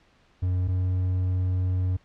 triangle tone pair in turn, 91.1 / 91.84 Hz, F#2 / F#2, -26 / -12 cents, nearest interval unison, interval 14 cents, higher second, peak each -20 dBFS, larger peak neither, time 0.42-0.68 / 0.68-1.97 s, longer second, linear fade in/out 10 ms, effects pink hiss -61 dBFS RMS until 2.04 s + low-pass 4000 Hz 12 dB/octave

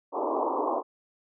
white band-pass noise, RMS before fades -28 dBFS, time 0.12-0.83 s, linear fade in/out 50 ms, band 260 to 1100 Hz, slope 96 dB/octave, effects none

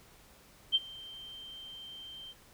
sine tone with ADSR envelope, 3136 Hz, G7, in tune, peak -21 dBFS, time 0.72-2.34 s, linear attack 31 ms, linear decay 34 ms, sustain -23 dB, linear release 38 ms, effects pink hiss -59 dBFS RMS until 2.53 s

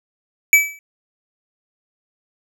square tone with exponential decay, 2300 Hz, D7, 37 cents flat, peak -5 dBFS, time 0.53-0.79 s, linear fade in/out 1 ms, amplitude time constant 56 ms, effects none

